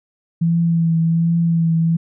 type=tone with vibrato; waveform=sine; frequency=166.2 Hz; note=E3; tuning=15 cents sharp; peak=-13 dBFS; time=0.41-1.97 s; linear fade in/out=10 ms; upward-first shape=triangle; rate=1.3 Hz; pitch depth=29 cents each way; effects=none